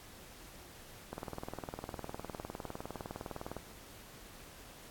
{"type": "click train", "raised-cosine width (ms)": 1, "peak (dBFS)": -26, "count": 49, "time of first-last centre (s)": [1.13, 3.567], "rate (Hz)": 19.7, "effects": ["pink hiss -54 dBFS RMS until 4.9 s", "AAC 64 kbps"]}